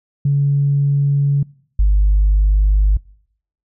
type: tone pair in turn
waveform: sine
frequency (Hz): 141.4 / 50.3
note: C#3 / G1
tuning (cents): +35 / +45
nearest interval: octave + tritone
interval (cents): 1790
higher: first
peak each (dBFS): -11 / -8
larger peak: second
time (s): 0.25-1.43 / 1.79-2.97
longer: neither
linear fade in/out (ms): 5
effects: noise-tail reverb RT60 0.7 s tail -25 dB re dry + tanh soft clip ceiling -6 dBFS